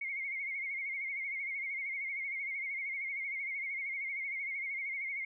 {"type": "tone with vibrato", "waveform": "sine", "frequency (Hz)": 2169, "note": "C#7", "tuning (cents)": -38, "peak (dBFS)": -35, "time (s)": [0.01, 5.25], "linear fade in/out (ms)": 5, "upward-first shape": "sine", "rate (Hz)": 13, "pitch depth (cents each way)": 65, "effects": []}